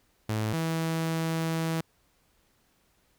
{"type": "tone pair in turn", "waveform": "sawtooth", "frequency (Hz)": [108.7, 162.87], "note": ["A2", "E3"], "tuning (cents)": [-21, -21], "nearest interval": "perfect fifth", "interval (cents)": 700, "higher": "second", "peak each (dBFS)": -23, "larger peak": "neither", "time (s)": [[0.29, 0.53], [0.53, 1.81]], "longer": "second", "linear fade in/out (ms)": 5, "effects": ["pink hiss -68 dBFS RMS until 3.18 s"]}